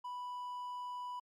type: tone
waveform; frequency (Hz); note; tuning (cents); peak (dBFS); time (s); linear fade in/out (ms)
triangle; 987.8; B5; 0; -38; 0.04-1.2; 10
effects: MP3 96 kbps